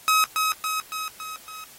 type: tone with echo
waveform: sawtooth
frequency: 1274 Hz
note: D#6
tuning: 41 cents sharp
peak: -13 dBFS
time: 0.08-0.24 s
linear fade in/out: 0 ms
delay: 280 ms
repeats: 5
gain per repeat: -4 dB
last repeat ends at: 1.64 s
effects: white hiss -48 dBFS RMS until 1.78 s + AAC 48 kbps